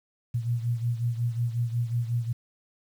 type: beating tone pair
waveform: sine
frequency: 117.5 / 123 Hz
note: A#2 / B2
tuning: +14 / -7 cents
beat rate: 5.5 Hz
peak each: -26 / -31 dBFS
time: 0.34-2.33 s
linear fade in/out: 10 ms
effects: 9-bit